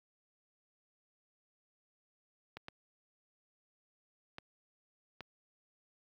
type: clicks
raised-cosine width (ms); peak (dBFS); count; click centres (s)
0.3; -28; 4; 2.57 / 2.684 / 4.384 / 5.207
effects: high-pass 60 Hz 12 dB/octave + 11-bit